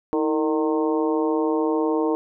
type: harmonic tone with a mistuned harmonic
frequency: 153 Hz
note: D#3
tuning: 29 cents flat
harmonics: 2 / 3 / 4 / 5 / 6 / 7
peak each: -22 / -23 / -31 / -34 / -30 / -34 dBFS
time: 0.13-2.15 s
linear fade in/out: 0 ms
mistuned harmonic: 2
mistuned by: +76 cents
effects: none